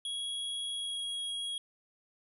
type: tone with pitch glide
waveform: square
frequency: 3322 to 3301 Hz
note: G#7 to G#7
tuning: 0 to -11 cents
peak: -35 dBFS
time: 0.05-1.58 s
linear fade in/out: 2 ms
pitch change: -11 cents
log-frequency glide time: 0.73-1.08 s
effects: resampled to 32000 Hz